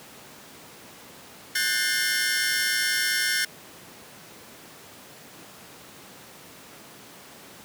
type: tone cluster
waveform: sawtooth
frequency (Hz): 1485 / 1601 / 1781 / 2118 / 5450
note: F#6 / G6 / A6 / C7 / F8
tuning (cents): +6 / +36 / +21 / +21 / -43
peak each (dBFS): -26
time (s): 1.55-3.45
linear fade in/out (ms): 5
effects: pink hiss -46 dBFS RMS until 7.64 s + high-pass 150 Hz 12 dB/octave